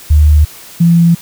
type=tone pair in turn; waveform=sine; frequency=75.4 / 169.27 Hz; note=D2 / E3; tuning=+46 / +46 cents; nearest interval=octave + major second; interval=1400 cents; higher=second; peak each=-3 / -4 dBFS; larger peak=first; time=0.1-0.45 / 0.8-1.15 s; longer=neither; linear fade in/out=10 ms; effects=white hiss -34 dBFS RMS until 1.21 s